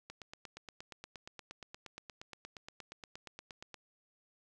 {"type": "click train", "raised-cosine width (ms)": 0.2, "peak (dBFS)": -29, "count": 32, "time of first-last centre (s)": [0.1, 3.743], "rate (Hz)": 8.51, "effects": []}